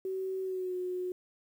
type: tone with pitch glide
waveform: sine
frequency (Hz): 379 to 363.8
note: F#4 to F#4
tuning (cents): +42 to -29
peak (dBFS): -32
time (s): 0.05-1.12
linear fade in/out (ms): 2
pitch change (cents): -71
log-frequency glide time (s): 0.42-0.75
effects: 10-bit